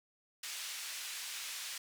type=band-pass noise; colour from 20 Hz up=pink; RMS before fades=-43 dBFS; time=0.43-1.78 s; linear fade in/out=5 ms; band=2300 to 11000 Hz; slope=12 dB/octave; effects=none